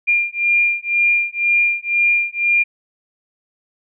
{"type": "beating tone pair", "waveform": "sine", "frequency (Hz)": [2400, 2402], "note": ["D7", "D7"], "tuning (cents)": [37, 38], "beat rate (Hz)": 2, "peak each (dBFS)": -17, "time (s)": [0.07, 2.64], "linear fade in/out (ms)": 20, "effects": []}